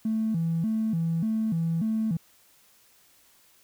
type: tone with vibrato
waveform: triangle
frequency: 190.8 Hz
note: G3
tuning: 47 cents flat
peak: -20 dBFS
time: 0.05-2.17 s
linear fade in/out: 5 ms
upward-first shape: square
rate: 1.7 Hz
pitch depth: 250 cents each way
effects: tanh soft clip ceiling -21 dBFS + white hiss -60 dBFS RMS until 3.63 s